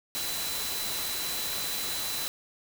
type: tone in noise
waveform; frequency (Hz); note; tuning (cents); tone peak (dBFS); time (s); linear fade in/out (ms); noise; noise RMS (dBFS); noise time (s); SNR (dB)
sine; 4005; B7; +23; -36; 0.15-2.28; 0; white; -33; 0.15-2.28; -6
effects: none